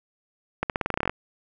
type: accelerating click train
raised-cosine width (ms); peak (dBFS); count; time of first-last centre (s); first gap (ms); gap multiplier
0.5; -9; 13; 0.63-1.095; 68; 0.89
effects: none